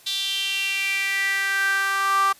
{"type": "tone with high-pass filter sweep", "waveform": "sawtooth", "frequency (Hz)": 392, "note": "G4", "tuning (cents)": 0, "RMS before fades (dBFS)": -23, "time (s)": [0.06, 2.33], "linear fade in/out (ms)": 10, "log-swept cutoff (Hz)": [3700, 1100], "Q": 6.2, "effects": ["white hiss -51 dBFS RMS until 2.39 s", "resampled to 32000 Hz"]}